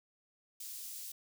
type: high-pass noise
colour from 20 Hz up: white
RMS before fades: -45 dBFS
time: 0.6-1.12 s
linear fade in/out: 5 ms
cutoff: 4800 Hz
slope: 12 dB/octave
effects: none